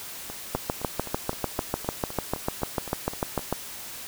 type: two click trains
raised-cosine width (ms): 1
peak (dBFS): -22 / -10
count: 13 / 21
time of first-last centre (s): 0.3-3.393 / 0.55-3.526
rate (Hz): 3.88 / 6.72
effects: white hiss -39 dBFS RMS until 4.07 s